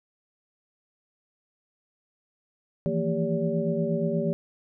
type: tone cluster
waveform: sine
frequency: 162.5 / 170.9 / 229 / 397.2 / 572 Hz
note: E3 / F3 / A#3 / G4 / D5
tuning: -24 / -37 / -31 / +23 / -46 cents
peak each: -30 dBFS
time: 2.86-4.33 s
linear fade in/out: 0 ms
effects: none